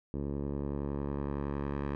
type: tone with low-pass filter sweep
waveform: 10% pulse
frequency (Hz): 70.8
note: C#2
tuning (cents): +37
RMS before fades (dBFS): -35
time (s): 0.14-1.95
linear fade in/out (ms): 0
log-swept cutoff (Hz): 450 to 1700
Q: 0.86
effects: none